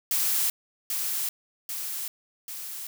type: noise with echo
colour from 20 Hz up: blue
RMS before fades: -25 dBFS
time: 0.11-0.5 s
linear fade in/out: 2 ms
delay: 790 ms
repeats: 3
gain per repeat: -4 dB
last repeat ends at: 2.87 s
effects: none